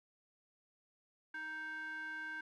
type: tone with band-pass filter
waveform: square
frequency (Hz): 313.1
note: D#4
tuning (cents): +11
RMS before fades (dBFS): -44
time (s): 1.34-2.41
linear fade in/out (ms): 5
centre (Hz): 1600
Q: 5.9
effects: none

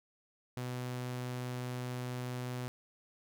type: tone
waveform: sawtooth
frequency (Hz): 124.9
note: B2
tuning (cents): +20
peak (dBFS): -33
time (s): 0.57-2.68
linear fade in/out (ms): 0
effects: none

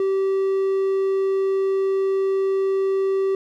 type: tone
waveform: triangle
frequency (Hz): 386.9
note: G4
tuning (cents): -23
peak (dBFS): -16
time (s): 0-3.35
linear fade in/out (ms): 2
effects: none

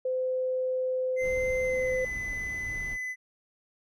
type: tone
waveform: sine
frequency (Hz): 513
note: C5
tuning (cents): -34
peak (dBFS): -26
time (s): 0.05-2.05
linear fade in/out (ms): 5
type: tone with pitch glide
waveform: triangle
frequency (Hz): 2074 to 2011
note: C7 to B6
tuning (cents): -16 to +31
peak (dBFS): -30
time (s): 1.16-3.16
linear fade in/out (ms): 50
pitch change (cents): -53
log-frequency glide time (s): 1.62-2.01
type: noise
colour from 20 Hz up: brown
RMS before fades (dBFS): -41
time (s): 1.2-2.98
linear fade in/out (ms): 50
effects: none

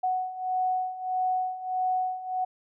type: beating tone pair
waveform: sine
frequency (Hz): 740 / 741.6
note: F#5 / F#5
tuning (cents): 0 / +4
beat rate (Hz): 1.6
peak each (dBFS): -31 / -27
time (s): 0.03-2.45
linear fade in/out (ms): 10
effects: none

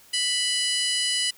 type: harmonic tone with a mistuned harmonic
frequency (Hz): 987.8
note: B5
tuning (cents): 0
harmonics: 2 / 3 / 4 / 5 / 6 / 7 / 8 / 9 / 10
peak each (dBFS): -32 / -26 / -32 / -29 / -38 / -38 / -36 / -35 / -31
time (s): 0.13-1.31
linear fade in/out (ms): 10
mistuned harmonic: 4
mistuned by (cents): +49
effects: white hiss -53 dBFS RMS until 1.37 s

